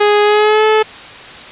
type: tone with pitch glide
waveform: sawtooth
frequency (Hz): 415.3 to 433.4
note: G#4 to A4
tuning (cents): 0 to -26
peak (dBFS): -4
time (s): 0-0.83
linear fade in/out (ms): 10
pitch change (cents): +74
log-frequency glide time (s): 0.23-0.65
effects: white hiss -32 dBFS RMS until 1.51 s + resampled to 8000 Hz